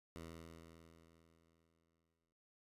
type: tone with exponential decay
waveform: 10% pulse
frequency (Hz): 82.41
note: E2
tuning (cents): 0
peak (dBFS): -40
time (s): 0.16-2.33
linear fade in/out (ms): 0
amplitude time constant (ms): 470
effects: noise-tail reverb RT60 0.1 s tail -24 dB re dry + resampled to 32000 Hz